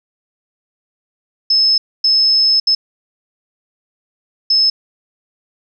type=tone bursts at uneven times; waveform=sine; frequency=5210 Hz; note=E8; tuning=21 cents flat; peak=-9 dBFS; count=4; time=1.5-1.78 / 2.04-2.6 / 2.67-2.75 / 4.5-4.7 s; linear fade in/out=5 ms; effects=none